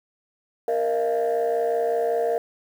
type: chord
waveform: sine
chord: Bb suspended fourth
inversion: none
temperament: equal with one note detuned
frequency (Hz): 466.2 / 622.3 / 687.6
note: Bb4 / Eb5 / F5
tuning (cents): 0 / 0 / -27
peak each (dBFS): -21 / -26 / -24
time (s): 0.68-2.38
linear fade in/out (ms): 2
effects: tanh soft clip ceiling -16 dBFS + 8-bit